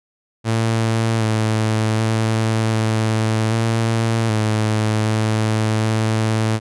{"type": "tone with pitch steps", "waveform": "sawtooth", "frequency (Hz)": [112.8, 109.6, 111.2, 110.3, 113.5, 108.3, 109.3, 110.3], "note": ["A2", "A2", "A2", "A2", "A#2", "A2", "A2", "A2"], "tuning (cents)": [44, -6, 19, 5, -46, -27, -11, 5], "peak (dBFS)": -12, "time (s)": [0.44, 6.6], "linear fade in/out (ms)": 50, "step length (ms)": 770, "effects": ["resampled to 24000 Hz"]}